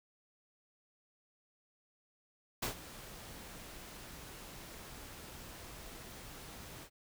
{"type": "noise with ADSR envelope", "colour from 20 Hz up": "pink", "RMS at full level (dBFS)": -34, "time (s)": [2.62, 6.9], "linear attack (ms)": 9, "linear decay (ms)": 110, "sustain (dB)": -16, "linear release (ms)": 68, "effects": []}